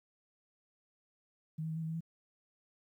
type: tone with pitch steps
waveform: sine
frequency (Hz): 157.4 / 160.3 / 158.9 / 163 / 159.6 / 161.8 / 165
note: D#3 / E3 / D#3 / E3 / D#3 / E3 / E3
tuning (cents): +20 / -48 / +37 / -19 / +44 / -32 / +2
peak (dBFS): -35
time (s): 1.58-2.007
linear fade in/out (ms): 10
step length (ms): 61
effects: 12-bit